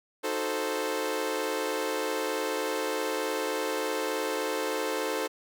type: chord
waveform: sawtooth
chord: D# diminished seventh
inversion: none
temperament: equal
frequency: 311.1 / 370 / 440 / 523.3 Hz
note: D#4 / F#4 / A4 / C5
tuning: 0 / 0 / 0 / 0 cents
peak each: -32 / -34 / -28 / -29 dBFS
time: 0.23-5.28 s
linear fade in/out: 20 ms
effects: none